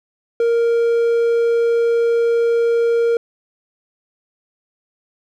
triangle tone, 466.2 Hz, A#4, in tune, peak -11 dBFS, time 0.4-3.17 s, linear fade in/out 2 ms, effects none

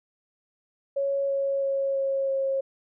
sine tone with pitch steps, 554.4 / 550.9 / 547.4 / 543.9 / 540.5 Hz, C#5 / C#5 / C#5 / C#5 / C#5, 0 / -11 / -22 / -33 / -44 cents, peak -23 dBFS, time 0.96-2.61 s, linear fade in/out 10 ms, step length 330 ms, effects none

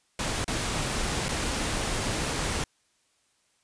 pink noise with dropouts, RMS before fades -29 dBFS, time 0.19-2.64 s, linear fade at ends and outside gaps 2 ms, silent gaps 0.444-0.479 / 1.284-1.289 s, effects white hiss -69 dBFS RMS until 3.63 s + resampled to 22050 Hz

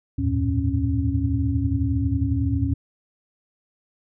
sine tone cluster, 76.5 / 88.7 / 108.3 / 118.5 / 274.5 Hz, D#2 / F2 / A2 / A#2 / C#4, -29 / +27 / -27 / +29 / -17 cents, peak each -25 / -27 / -25 / -29 / -25 dBFS, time 0.18-2.74 s, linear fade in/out 10 ms, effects none

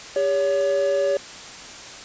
triangle tone pair together, 401.1 / 565 Hz, G4 / C#5, +40 / +33 cents, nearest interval tritone, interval 593 cents, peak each -23 / -17 dBFS, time 0.16-1.17 s, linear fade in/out 2 ms, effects white hiss -38 dBFS RMS until 2.04 s + resampled to 16000 Hz

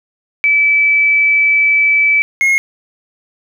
sine / triangle tone pair in turn, 2306 / 2157 Hz, D7 / C#7, -32 / -48 cents, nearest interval minor second, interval 116 cents, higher first, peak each -8 / -7 dBFS, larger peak second, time 0.44-2.22 / 2.41-2.58 s, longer first, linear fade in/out 0 ms, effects none

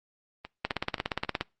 two click trains, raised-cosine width 0.3 ms, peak -11 / -23 dBFS, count 14 / 4, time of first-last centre 0.65-1.41 / 0.45-1.248 s, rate 17.1 / 3.76 Hz, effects noise-tail reverb RT60 0.3 s tail -26 dB re dry + Opus 24 kbps

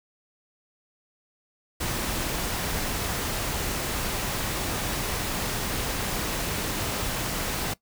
pink noise, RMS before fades -29 dBFS, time 1.8-7.74 s, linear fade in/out 10 ms, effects noise-tail reverb RT60 0.1 s tail -19 dB re dry

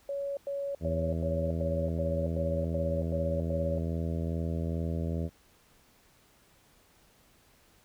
sine tone bursts, 560 Hz, C#5, 18 cents sharp, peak -31 dBFS, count 10, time 0.09-3.781 s, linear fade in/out 2 ms, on 280 ms, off 99 ms
harmonic tone, 82.41 Hz, E2, in tune, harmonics 1 / 2 / 3 / 4 / 5 / 6 / 7 / 8, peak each -32 / -34 / -39 / -43 / -43 / -45 / -44 / -48 dBFS, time 0.8-5.3 s, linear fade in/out 50 ms
effects pink hiss -63 dBFS RMS until 7.84 s

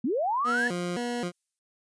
sine linear sweep, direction up, 207.7 to 1760 Hz, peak -24 dBFS, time 0.04-0.68 s, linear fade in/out 5 ms
20% pulse tone with vibrato, 206.2 Hz, G#3, 12 cents flat, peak -24 dBFS, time 0.44-1.32 s, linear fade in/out 50 ms, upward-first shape square, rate 1.9 Hz, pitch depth 270 cents each way
violet noise with exponential decay, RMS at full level -40 dBFS, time 0.57-1.59 s, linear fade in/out 0 ms, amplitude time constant 220 ms
effects resampled to 22050 Hz

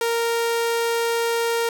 sawtooth tone, 464.4 Hz, A#4, 7 cents flat, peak -16 dBFS, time 0.01-1.69 s, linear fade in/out 2 ms, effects none

